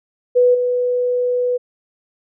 sine tone with level steps, 493.9 Hz, B4, in tune, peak -9 / -15 dBFS, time 0.35-1.58 s, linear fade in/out 20 ms, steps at 0.54 s, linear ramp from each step 10 ms, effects none

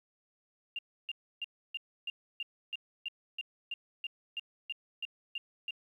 sine tone bursts, 2794 Hz, F7, in tune, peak -34 dBFS, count 16, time 0.76-5.708 s, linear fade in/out 2 ms, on 28 ms, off 300 ms, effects 11-bit

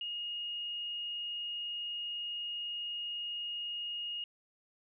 sine tone, 2862 Hz, F7, 42 cents sharp, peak -36 dBFS, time 0.01-4.24 s, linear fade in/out 2 ms, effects none

